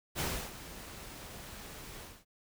pink noise with ADSR envelope, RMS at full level -33 dBFS, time 0.15-2.25 s, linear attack 48 ms, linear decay 310 ms, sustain -14 dB, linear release 230 ms, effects none

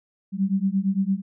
sine beating tone pair, 189.7 / 198.5 Hz, F#3 / G3, +43 / +22 cents, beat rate 8.8 Hz, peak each -23 dBFS, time 0.32-1.22 s, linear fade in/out 50 ms, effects none

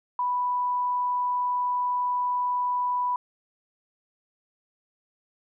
sine tone, 987.8 Hz, B5, in tune, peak -23 dBFS, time 0.19-3.16 s, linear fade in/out 2 ms, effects none

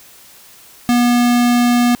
square tone, 241.9 Hz, B3, 36 cents flat, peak -11 dBFS, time 0.89-1.95 s, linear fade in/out 0 ms, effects white hiss -43 dBFS RMS until 2 s

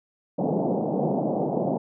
pink band-pass noise, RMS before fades -25 dBFS, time 0.38-1.78 s, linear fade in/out 10 ms, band 150 to 790 Hz, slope 48 dB/octave, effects none

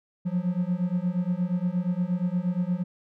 triangle beating tone pair, 174.61 / 183.11 Hz, F3 / F#3, 0 / -18 cents, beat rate 8.5 Hz, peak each -25 / -25 dBFS, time 0.25-2.84 s, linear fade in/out 20 ms, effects none

